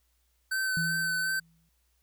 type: tone with vibrato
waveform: square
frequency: 1528 Hz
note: G6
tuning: 45 cents flat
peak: -28 dBFS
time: 0.51-1.4 s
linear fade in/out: 10 ms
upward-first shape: sine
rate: 2.7 Hz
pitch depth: 21 cents each way
type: tone with exponential decay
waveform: sine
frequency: 164.81 Hz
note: E3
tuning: in tune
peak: -29 dBFS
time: 0.77-1.69 s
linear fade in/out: 0 ms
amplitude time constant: 200 ms
effects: added 60 Hz sine -70 dBFS peak until 2.02 s + white hiss -74 dBFS RMS until 2.02 s